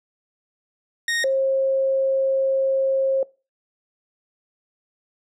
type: tone pair in turn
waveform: sawtooth / sine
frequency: 1860 / 536 Hz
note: A#6 / C5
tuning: -4 / +42 cents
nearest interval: octave + minor seventh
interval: 2154 cents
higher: first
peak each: -17 dBFS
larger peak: neither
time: 1.08-1.24 / 1.24-3.23 s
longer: second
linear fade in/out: 2 ms
effects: noise-tail reverb RT60 0.3 s tail -22 dB re dry + low-pass 9000 Hz 12 dB/octave